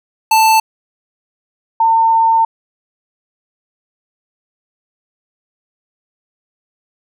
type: tone pair in turn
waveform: square / sine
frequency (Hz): 883 / 904.2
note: A5 / A5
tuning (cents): +6 / +47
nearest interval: unison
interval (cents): 41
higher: second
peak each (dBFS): -8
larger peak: neither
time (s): 0.31-0.6 / 1.8-2.45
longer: second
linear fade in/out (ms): 5
effects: none